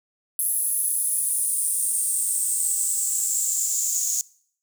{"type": "noise with high-pass filter sweep", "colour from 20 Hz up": "white", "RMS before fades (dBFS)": -24, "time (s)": [0.39, 4.21], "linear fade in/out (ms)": 0, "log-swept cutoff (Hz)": [11000, 6700], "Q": 9.3, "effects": ["noise-tail reverb RT60 0.6 s tail -23 dB re dry"]}